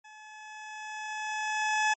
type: tone with level ramp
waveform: 20% pulse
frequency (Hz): 857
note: A5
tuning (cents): -46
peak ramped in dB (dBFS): -44 to -18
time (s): 0.04-1.94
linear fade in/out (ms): 10
effects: low-pass 8000 Hz 12 dB/octave + MP3 32 kbps